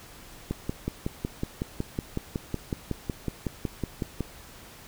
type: click train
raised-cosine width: 3 ms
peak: -15 dBFS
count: 21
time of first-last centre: 0.51-4.207 s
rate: 5.41 Hz
effects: pink hiss -48 dBFS RMS until 4.87 s